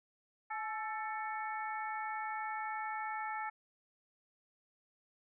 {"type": "harmonic tone with a mistuned harmonic", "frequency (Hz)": 442.8, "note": "A4", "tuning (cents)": 11, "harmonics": [2, 3, 4, 5], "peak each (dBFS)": [-39, -43, -45, -47], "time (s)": [0.5, 3.5], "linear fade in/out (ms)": 10, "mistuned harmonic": 2, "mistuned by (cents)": -51, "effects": []}